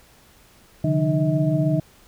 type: tone cluster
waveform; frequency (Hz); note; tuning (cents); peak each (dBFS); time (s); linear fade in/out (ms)
sine; 135.7 / 151.3 / 177.8 / 306.1 / 639; C#3 / D#3 / F3 / D#4 / D#5; -36 / -48 / +31 / -28 / +46; -26 / -20 / -28 / -24 / -26; 0.84-1.8; 5
effects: pink hiss -53 dBFS RMS until 2.07 s